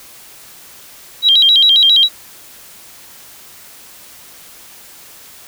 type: tone with vibrato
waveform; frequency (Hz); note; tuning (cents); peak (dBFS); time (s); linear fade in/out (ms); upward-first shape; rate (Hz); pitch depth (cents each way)
sine; 3520; A7; 0; -6; 1.22-2.09; 50; square; 7.4; 170
effects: white hiss -39 dBFS RMS until 5.47 s